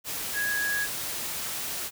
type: tone in noise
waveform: sine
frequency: 1661.2 Hz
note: G#6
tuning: in tune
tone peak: -26 dBFS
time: 0.33-0.88 s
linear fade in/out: 50 ms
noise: white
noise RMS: -33 dBFS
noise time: 0.04-1.91 s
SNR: +4 dB
effects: none